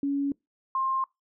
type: tone pair in turn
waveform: sine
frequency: 280.6 / 1059.4 Hz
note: C#4 / C6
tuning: +21 / +21 cents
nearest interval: octave + major seventh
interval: 2300 cents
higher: second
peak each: -24 dBFS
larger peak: neither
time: 0.03-0.32 / 0.75-1.04 s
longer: neither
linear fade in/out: 2 ms
effects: noise-tail reverb RT60 0.2 s tail -25 dB re dry